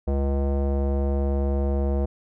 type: tone with low-pass filter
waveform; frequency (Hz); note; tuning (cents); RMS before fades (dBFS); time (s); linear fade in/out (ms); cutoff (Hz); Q
square; 69.3; C#2; 0; -23; 0.07-2.06; 10; 590; 2.2
effects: none